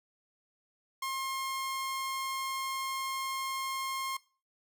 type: tone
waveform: sawtooth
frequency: 1068 Hz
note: C6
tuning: 35 cents sharp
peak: -29 dBFS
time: 1.02-4.17 s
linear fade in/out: 5 ms
effects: noise-tail reverb RT60 0.4 s tail -22 dB re dry